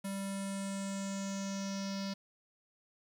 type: tone with low-pass filter sweep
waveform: square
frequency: 196 Hz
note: G3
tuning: in tune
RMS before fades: -38 dBFS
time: 0.04-2.14 s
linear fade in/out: 10 ms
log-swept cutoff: 11000 to 4900 Hz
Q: 4.7
effects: 10-bit